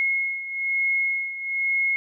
sine beating tone pair, 2165 / 2166.1 Hz, C#7 / C#7, -41 / -41 cents, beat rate 1.1 Hz, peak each -23 / -28 dBFS, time 0-1.96 s, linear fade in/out 0 ms, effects none

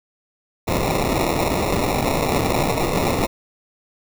violet noise with sample-and-hold, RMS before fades -20 dBFS, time 0.67-3.27 s, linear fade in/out 20 ms, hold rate 1575 Hz, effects none

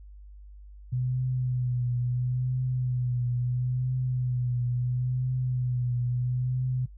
sine tone with vibrato, 125.1 Hz, B2, 23 cents sharp, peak -25 dBFS, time 0.92-6.86 s, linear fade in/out 10 ms, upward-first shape triangle, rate 0.74 Hz, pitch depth 45 cents each way, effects noise-tail reverb RT60 0.1 s tail -20 dB re dry + added 50 Hz sine -44 dBFS peak until 6.97 s

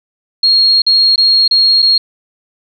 sine tone with dropouts, 4271 Hz, C8, 35 cents sharp, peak -6 dBFS, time 0.43-1.98 s, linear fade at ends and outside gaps 5 ms, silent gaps 0.82-0.865 / 1.159-1.178 / 1.479-1.51 / 1.821-1.825 s, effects none

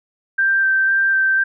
sine tone with vibrato, 1568 Hz, G6, in tune, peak -13 dBFS, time 0.38-1.44 s, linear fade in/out 10 ms, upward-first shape square, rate 2 Hz, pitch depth 10 cents each way, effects none

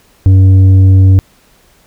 sine tone with tanh clipping, 95.1 Hz, F#2, 48 cents sharp, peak -3 dBFS, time 0.26-1.19 s, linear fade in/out 0 ms, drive 6 dB, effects pink hiss -48 dBFS RMS until 1.86 s

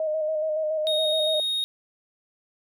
sine tone with vibrato, 622.3 Hz, D#5, in tune, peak -23 dBFS, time 0-1.4 s, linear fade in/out 2 ms, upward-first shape square, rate 7.1 Hz, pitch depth 28 cents each way
triangle tone, 3729 Hz, A#7, in tune, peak -22 dBFS, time 0.87-1.64 s, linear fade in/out 0 ms
effects none

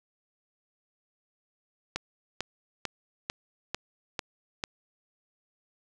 click train, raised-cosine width 0.2 ms, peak -13 dBFS, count 7, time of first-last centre 1.96-4.639 s, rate 2.24 Hz, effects none

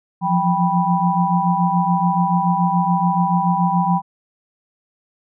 sine tone cluster, 171.7 / 178.7 / 787 / 983 Hz, F3 / F3 / G5 / B5, -29 / +40 / +7 / -8 cents, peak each -20 dBFS, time 0.21-4.02 s, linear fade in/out 50 ms, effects none

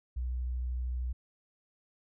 sine tone with vibrato, 62 Hz, B1, 7 cents sharp, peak -31 dBFS, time 0.16-1.13 s, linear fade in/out 10 ms, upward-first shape square, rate 13 Hz, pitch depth 10 cents each way, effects none

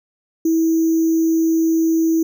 sine tone with sample-and-hold, 325.8 Hz, E4, 20 cents flat, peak -13 dBFS, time 0.45-2.23 s, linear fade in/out 5 ms, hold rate 6300 Hz, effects none

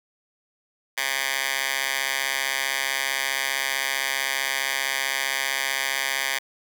10% pulse tone with high-pass filter, 135.4 Hz, C#3, 40 cents flat, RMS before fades -26 dBFS, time 0.97-6.39 s, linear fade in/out 10 ms, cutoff 1700 Hz, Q 1.3, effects none

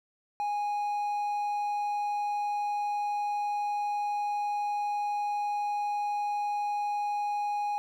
triangle tone, 826 Hz, G#5, 10 cents flat, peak -26 dBFS, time 0.4-7.78 s, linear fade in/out 0 ms, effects none

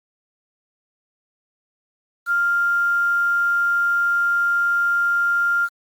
sine tone with quantisation, 1396.9 Hz, F6, in tune, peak -16 dBFS, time 2.26-5.69 s, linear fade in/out 50 ms, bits 7, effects Opus 48 kbps

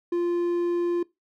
triangle tone, 347.5 Hz, F4, 9 cents flat, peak -20 dBFS, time 0.12-1.03 s, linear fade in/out 5 ms, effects noise-tail reverb RT60 0.2 s tail -21 dB re dry

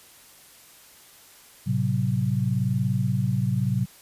sine chord, F# diminished, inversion first, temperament equal with one note detuned, 110 / 130.81 / 187.04 Hz, A2 / C3 / F#3, 0 / 0 / +19 cents, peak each -26 / -24 / -27 dBFS, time 1.66-3.86 s, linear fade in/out 20 ms, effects white hiss -51 dBFS RMS until 4.01 s + resampled to 32000 Hz

